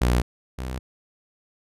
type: tone pair in turn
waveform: sawtooth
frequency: 60.8 / 63.69 Hz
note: B1 / C2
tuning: -26 / -46 cents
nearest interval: minor second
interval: 80 cents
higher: second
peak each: -14 / -25 dBFS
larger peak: first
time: 0.01-0.22 / 0.58-0.79 s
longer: neither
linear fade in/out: 10 ms
effects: resampled to 32000 Hz